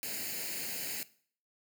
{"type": "noise with comb filter", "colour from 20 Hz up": "white", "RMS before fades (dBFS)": -38, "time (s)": [0.03, 1.03], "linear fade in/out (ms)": 0, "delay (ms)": 0.43, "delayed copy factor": 0.75, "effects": ["noise-tail reverb RT60 0.5 s tail -18 dB re dry", "high-pass 150 Hz 12 dB/octave"]}